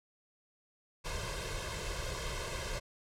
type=noise with comb filter; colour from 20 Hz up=pink; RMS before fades=-38 dBFS; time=1.04-2.8 s; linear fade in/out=20 ms; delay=1.9 ms; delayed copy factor=+0.9; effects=low-pass 8000 Hz 12 dB/octave